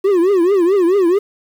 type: tone with vibrato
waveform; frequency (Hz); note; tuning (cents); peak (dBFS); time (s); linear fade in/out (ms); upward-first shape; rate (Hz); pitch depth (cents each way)
triangle; 370; F#4; 0; -8; 0.04-1.19; 10; triangle; 4.6; 210
effects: 7-bit